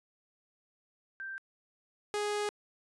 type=tone pair in turn; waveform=sine / sawtooth; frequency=1568 / 415.3 Hz; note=G6 / G#4; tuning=0 / 0 cents; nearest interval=octave + major seventh; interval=2300 cents; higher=first; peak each=-38 / -27 dBFS; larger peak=second; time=1.2-1.38 / 2.14-2.49 s; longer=second; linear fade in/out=0 ms; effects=resampled to 24000 Hz